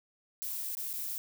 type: noise with dropouts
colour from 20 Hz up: violet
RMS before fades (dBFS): -37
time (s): 0.42-1.18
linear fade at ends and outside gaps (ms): 0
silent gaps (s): 0.751-0.771 / 0.931-0.937
effects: none